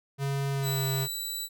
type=tone with pitch glide; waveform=square; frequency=138.59 to 134.57 Hz; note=C#3 to C3; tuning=0 to +49 cents; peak=-28 dBFS; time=0.18-1.08 s; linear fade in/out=50 ms; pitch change=-51 cents; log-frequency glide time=0.5-0.85 s
type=tone; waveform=15% pulse; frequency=3951 Hz; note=B7; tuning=in tune; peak=-25 dBFS; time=0.62-1.49 s; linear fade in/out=50 ms
effects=none